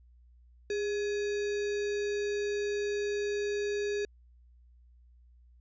sine tone with sample-and-hold, 410 Hz, G#4, 22 cents flat, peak -29 dBFS, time 0.7-4.05 s, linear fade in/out 2 ms, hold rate 2100 Hz, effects added 60 Hz sine -56 dBFS peak until 5.6 s + resampled to 16000 Hz

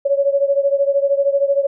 sine beating tone pair, 554.4 / 567.4 Hz, C#5 / C#5, 0 / +40 cents, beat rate 13 Hz, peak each -15 / -18 dBFS, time 0.05-1.67 s, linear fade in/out 10 ms, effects none

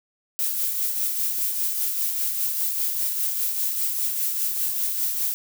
violet noise with tremolo, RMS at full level -23 dBFS, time 0.39-5.34 s, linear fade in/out 0 ms, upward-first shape triangle, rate 5 Hz, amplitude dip 45%, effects none

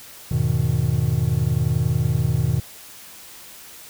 triangle chord, E major seventh, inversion none, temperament just, 82.41 / 103.01 / 123.61 / 154.51 Hz, E2 / G#2 / B2 / D#3, 0 / -14 / +2 / -12 cents, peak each -24 / -23 / -19 / -21 dBFS, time 0.31-2.6 s, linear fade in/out 5 ms, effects white hiss -42 dBFS RMS until 3.89 s

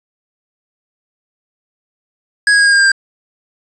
square tone with pitch steps, 1661.2 / 1648.8 / 1636.4 / 1624.2 / 1612 / 1600 / 1588 Hz, G#6 / G#6 / G#6 / G#6 / G6 / G6 / G6, 0 / -13 / -26 / -39 / +48 / +35 / +22 cents, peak -8 dBFS, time 2.47-2.918 s, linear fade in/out 2 ms, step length 64 ms, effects resampled to 22050 Hz + 7-bit

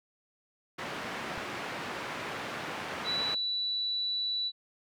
white band-pass noise, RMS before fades -38 dBFS, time 0.78-3.35 s, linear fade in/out 10 ms, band 120 to 1900 Hz, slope 12 dB/octave
click, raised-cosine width 5 ms, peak -33 dBFS, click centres 1.378 s
sine tone, 3951 Hz, B7, in tune, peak -29 dBFS, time 3.04-4.52 s, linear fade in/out 50 ms
effects none

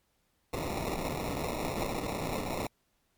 white noise with sample-and-hold, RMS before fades -34 dBFS, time 0.53-2.67 s, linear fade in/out 5 ms, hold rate 1575 Hz, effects pink hiss -74 dBFS RMS until 3.17 s + MP3 96 kbps

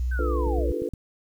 sine tone with vibrato, 61.74 Hz, B1, in tune, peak -23 dBFS, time 0-0.72 s, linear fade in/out 0 ms, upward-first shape sine, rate 3.6 Hz, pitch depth 10 cents each way
sine linear sweep, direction down, 1568 to 252.4 Hz, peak -32 dBFS, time 0.11-0.82 s, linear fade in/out 10 ms
sine chord, B half-diminished seventh, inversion first, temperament equal, 293.7 / 349.2 / 440 / 493.9 Hz, D4 / F4 / A4 / B4, 0 / 0 / 0 / 0 cents, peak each -33 / -31 / -31 / -31 dBFS, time 0.19-0.89 s, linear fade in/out 2 ms
click train, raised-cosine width 5 ms, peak -24 dBFS, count 5, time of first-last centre 0.47-0.937 s, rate 8.57 Hz
effects 9-bit

